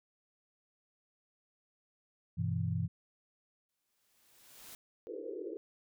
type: chord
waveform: sine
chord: E minor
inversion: first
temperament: equal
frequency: 98 / 123.47 / 164.81 Hz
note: G2 / B2 / E3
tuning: 0 / 0 / 0 cents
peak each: -35 / -36 / -35 dBFS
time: 2.37-2.88 s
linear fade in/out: 20 ms
type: noise with exponential growth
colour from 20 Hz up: white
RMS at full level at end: -49 dBFS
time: 3.69-4.75 s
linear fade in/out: 1 ms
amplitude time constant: 230 ms
type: band-pass noise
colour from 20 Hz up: white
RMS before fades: -42 dBFS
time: 5.07-5.57 s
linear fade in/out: 0 ms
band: 310 to 510 Hz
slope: 96 dB/octave
effects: none